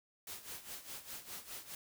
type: noise with tremolo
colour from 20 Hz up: white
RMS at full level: -45 dBFS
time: 0.27-1.75 s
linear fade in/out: 2 ms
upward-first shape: sine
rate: 4.9 Hz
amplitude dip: 75%
effects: none